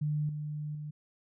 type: tone with level steps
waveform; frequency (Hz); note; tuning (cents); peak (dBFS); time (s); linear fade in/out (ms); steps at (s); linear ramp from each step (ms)
sine; 150; D3; +37; -28 / -34 / -37; 0.01-0.91; 10; 0.29 / 0.75; 2
effects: none